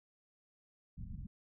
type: low-pass noise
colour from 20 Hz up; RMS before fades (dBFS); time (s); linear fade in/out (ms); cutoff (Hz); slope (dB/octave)
pink; -45; 0.97-1.27; 10; 210; 48
effects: none